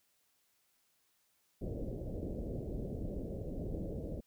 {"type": "low-pass noise", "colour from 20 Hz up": "pink", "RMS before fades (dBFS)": -40, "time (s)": [1.61, 4.21], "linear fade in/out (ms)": 10, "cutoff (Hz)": 590, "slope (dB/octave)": 48, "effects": ["white hiss -75 dBFS RMS until 4.26 s"]}